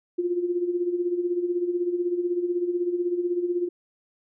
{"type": "tone with tremolo", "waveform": "sine", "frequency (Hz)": 352, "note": "F4", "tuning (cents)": 14, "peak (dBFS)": -20, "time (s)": [0.18, 3.69], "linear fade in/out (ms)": 10, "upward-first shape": "sine", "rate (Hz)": 16, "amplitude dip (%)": 65, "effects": []}